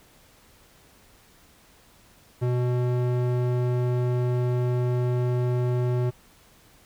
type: tone with band-pass filter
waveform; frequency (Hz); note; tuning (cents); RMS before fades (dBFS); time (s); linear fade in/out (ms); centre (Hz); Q
square; 123.47; B2; 0; -24; 2.41-6.11; 20; 260; 0.72
effects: pink hiss -56 dBFS RMS until 6.85 s